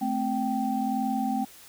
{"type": "tone cluster", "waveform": "sine", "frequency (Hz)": [219.1, 260.8, 779], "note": ["A3", "C4", "G5"], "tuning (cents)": [-7, -5, -11], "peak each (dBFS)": -29, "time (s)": [0.01, 1.45], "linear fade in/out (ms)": 10, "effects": ["white hiss -50 dBFS RMS until 1.68 s"]}